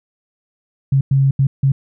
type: tone bursts at uneven times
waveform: sine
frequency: 136.2 Hz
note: C#3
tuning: 30 cents flat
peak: -10 dBFS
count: 4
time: 0.92-1.01 / 1.11-1.31 / 1.39-1.47 / 1.63-1.72 s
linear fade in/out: 5 ms
effects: none